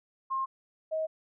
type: tone pair in turn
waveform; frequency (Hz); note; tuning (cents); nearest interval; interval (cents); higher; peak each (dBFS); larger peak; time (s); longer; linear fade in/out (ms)
sine; 1065 / 633.3; C6 / D#5; +30 / +30; major sixth; 900; first; -28; neither; 0.3-0.46 / 0.91-1.07; neither; 20
effects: none